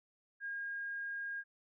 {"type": "tone", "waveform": "sine", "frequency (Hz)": 1623, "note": "G#6", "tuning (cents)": -40, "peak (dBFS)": -38, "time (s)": [0.4, 1.44], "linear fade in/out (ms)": 50, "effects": []}